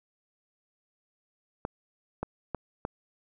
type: clicks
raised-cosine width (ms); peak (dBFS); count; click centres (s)
1; -17; 4; 1.651 / 2.23 / 2.547 / 2.851
effects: none